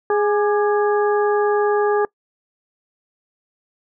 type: harmonic tone with a mistuned harmonic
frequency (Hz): 415.3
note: G#4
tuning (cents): 0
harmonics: 1 / 2 / 3 / 4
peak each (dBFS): -16 / -22 / -26 / -28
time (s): 0.1-2.05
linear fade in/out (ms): 2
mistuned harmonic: 3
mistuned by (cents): -70
effects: noise-tail reverb RT60 0.1 s tail -24 dB re dry